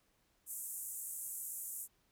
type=band-pass noise; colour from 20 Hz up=white; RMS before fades=-44 dBFS; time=0.46-1.88 s; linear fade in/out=50 ms; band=7300 to 14000 Hz; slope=48 dB/octave; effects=pink hiss -75 dBFS RMS until 2.11 s